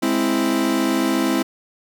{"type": "chord", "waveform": "40% pulse", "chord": "Ab augmented", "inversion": "none", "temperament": "equal", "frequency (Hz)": [207.7, 261.6, 329.6], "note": ["Ab3", "C4", "E4"], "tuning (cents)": [0, 0, 0], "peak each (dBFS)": [-24, -20, -20], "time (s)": [0.02, 1.43], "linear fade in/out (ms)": 10, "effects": []}